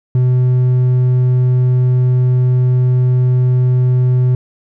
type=tone with hard clipping; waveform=sine; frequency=126.1 Hz; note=B2; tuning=36 cents sharp; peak=-10 dBFS; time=0.15-4.35 s; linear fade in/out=2 ms; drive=3 dB; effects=none